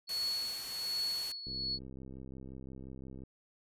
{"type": "tone with tremolo", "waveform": "sine", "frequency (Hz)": 4386, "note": "C#8", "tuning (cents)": -19, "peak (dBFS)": -31, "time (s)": [0.07, 1.79], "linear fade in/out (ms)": 50, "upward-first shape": "triangle", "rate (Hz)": 1.3, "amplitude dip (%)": 75}
{"type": "noise", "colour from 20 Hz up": "white", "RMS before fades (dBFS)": -45, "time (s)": [0.09, 1.32], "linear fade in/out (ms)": 2}
{"type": "click train", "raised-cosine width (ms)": 3, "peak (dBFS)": -35, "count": 117, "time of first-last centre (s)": [1.47, 3.236], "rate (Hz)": 65.7}
{"effects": ["resampled to 32000 Hz"]}